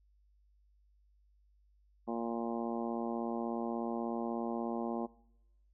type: harmonic tone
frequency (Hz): 116.5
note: A#2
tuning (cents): -1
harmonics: 2 / 3 / 4 / 5 / 6 / 7 / 8 / 9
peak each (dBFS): -37 / -40 / -44 / -44 / -44 / -44 / -50 / -48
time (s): 2.07-5.07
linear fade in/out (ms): 20
effects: noise-tail reverb RT60 0.9 s tail -23 dB re dry + added 50 Hz sine -65 dBFS peak until 5.73 s